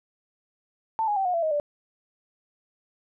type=tone with pitch steps; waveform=sine; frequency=889 / 829.5 / 773.9 / 722.1 / 673.7 / 628.6 / 586.5 Hz; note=A5 / G#5 / G5 / F#5 / E5 / D#5 / D5; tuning=+18 / -2 / -22 / -42 / +38 / +18 / -2 cents; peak=-22 dBFS; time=0.99-1.599 s; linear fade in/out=0 ms; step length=87 ms; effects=none